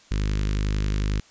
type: tone with notch filter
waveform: sawtooth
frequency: 51.1 Hz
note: G#1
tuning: 27 cents flat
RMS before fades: -24 dBFS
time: 0.11-1.2 s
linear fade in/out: 5 ms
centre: 730 Hz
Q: 0.53
effects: white hiss -54 dBFS RMS until 1.3 s + resampled to 16000 Hz